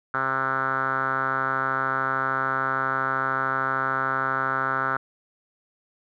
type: tone with low-pass filter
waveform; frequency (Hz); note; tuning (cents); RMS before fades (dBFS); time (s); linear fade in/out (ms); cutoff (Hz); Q
5% pulse; 133.1; C3; +30; -25; 0.14-4.97; 2; 1400; 7.1
effects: none